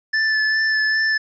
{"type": "tone with vibrato", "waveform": "square", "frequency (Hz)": 1749, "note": "A6", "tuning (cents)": -11, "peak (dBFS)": -17, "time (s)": [0.13, 1.18], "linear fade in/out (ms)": 10, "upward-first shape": "sine", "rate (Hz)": 2.5, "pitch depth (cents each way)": 16, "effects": ["resampled to 16000 Hz", "9-bit"]}